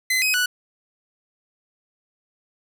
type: tone with pitch steps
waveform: sawtooth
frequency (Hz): 2039 / 2527 / 1478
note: C7 / D#7 / F#6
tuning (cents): -45 / +26 / -2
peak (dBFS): -15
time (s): 0.1-0.46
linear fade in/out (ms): 5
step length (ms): 120
effects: none